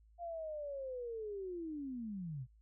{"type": "linear sweep", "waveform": "sine", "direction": "down", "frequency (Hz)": [700, 117.2], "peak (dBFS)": -40, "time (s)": [0.18, 2.47], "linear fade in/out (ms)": 50, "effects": ["added 54 Hz sine -62 dBFS peak until 2.61 s"]}